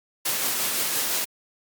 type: noise with tremolo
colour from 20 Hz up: white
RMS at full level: -24 dBFS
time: 0.25-1.25 s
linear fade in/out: 10 ms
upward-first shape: triangle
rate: 5.8 Hz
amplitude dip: 30%
effects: high-pass 150 Hz 12 dB/octave + Opus 48 kbps